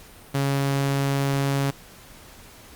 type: tone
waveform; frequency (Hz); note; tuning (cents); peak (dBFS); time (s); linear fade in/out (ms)
sawtooth; 138.59; C#3; 0; -17; 0.34-1.71; 10
effects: pink hiss -47 dBFS RMS until 2.75 s + Opus 48 kbps